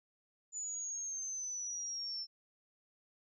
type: exponential sweep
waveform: sine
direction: down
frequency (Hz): 7010 to 5340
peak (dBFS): -38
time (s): 0.52-2.27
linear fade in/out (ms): 50
effects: none